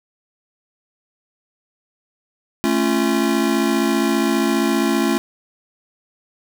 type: chord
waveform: square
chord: A augmented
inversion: none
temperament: just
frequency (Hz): 220 / 275 / 343.8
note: A3 / C#4 / E#4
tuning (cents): 0 / -14 / -27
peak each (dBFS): -21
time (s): 2.64-5.18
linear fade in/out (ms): 0
effects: none